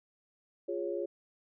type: chord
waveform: sine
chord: Db major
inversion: first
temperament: equal with one note detuned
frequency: 349.2 / 411 / 554.4 Hz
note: F4 / Ab4 / Db5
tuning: 0 / -18 / 0 cents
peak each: -36 / -37 / -37 dBFS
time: 0.68-1.06 s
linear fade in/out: 10 ms
effects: none